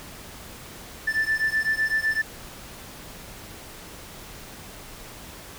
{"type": "beating tone pair", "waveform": "triangle", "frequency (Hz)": [1760, 1767.9], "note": ["A6", "A6"], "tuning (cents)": [0, 8], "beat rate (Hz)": 7.9, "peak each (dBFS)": -22, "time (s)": [1.07, 2.22], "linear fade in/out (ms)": 10, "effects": ["tanh soft clip ceiling -15 dBFS", "pink hiss -42 dBFS RMS until 5.58 s"]}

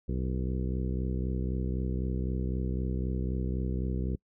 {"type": "harmonic tone with a mistuned harmonic", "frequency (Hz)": 63.9, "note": "C2", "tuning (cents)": -40, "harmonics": [1, 2, 3, 4, 5, 6, 7, 8], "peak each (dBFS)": [-31, -35, -36, -42, -42, -42, -46, -50], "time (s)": [0.08, 4.16], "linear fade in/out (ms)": 10, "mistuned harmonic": 8, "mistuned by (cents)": -46, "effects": ["noise-tail reverb RT60 0.1 s tail -26 dB re dry"]}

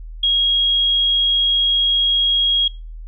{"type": "tone", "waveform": "sine", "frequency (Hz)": 3285, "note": "G#7", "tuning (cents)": -20, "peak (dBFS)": -13, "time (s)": [0.23, 2.68], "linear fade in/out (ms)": 5, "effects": ["noise-tail reverb RT60 0.3 s tail -23 dB re dry", "added 40 Hz sine -30 dBFS peak until 3.07 s"]}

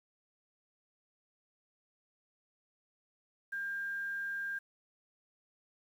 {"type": "tone with quantisation", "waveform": "sine", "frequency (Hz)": 1600, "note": "G6", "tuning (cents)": 35, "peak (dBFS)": -35, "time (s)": [3.52, 4.59], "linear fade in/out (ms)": 10, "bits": 10, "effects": []}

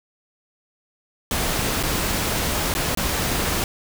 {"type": "noise with dropouts", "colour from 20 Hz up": "pink", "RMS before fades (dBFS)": -23, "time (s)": [1.31, 3.64], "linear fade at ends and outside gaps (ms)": 1, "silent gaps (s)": [[1.829, 1.835], [2.74, 2.75], [2.95, 2.973]], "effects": []}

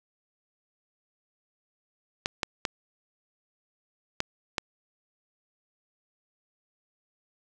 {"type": "clicks", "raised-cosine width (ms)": 0.2, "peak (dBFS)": -9, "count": 5, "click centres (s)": [2.259, 2.432, 2.652, 4.204, 4.582], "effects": []}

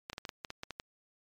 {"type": "clicks", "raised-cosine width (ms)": 0.2, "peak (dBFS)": -22, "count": 10, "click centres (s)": [0.099, 0.131, 0.181, 0.252, 0.292, 0.448, 0.504, 0.634, 0.707, 0.799], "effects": ["MP3 96 kbps"]}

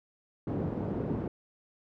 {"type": "band-pass noise", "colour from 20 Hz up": "pink", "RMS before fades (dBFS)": -33, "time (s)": [0.47, 1.28], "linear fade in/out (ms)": 5, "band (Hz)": [120, 420], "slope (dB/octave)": 12, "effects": []}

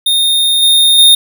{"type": "tone with level steps", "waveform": "square", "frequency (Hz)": 3669, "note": "A#7", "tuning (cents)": -28, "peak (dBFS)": [-9, -6, -3], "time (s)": [0.06, 1.15], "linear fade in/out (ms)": 5, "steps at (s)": [0.62, 0.98], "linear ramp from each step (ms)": 10, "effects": []}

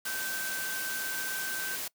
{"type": "tone in noise", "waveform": "sine", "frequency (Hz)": 1547, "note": "G6", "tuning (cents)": -23, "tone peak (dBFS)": -35, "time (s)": [0.06, 1.76], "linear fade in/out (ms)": 5, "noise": "white", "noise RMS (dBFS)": -36, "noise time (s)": [0.05, 1.88], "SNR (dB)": -2, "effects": ["noise-tail reverb RT60 0.1 s tail -23 dB re dry", "high-pass 150 Hz 12 dB/octave"]}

